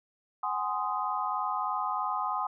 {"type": "chord", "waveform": "sine", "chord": "Ab dominant seventh", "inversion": "third", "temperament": "just", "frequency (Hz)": [747.5, 830.6, 1038.3, 1245.9], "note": ["Gb5", "Ab5", "C6", "Eb6"], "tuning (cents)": [17, 0, -14, 2], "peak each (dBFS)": [-36, -34, -33, -33], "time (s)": [0.43, 2.47], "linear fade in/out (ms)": 5, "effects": []}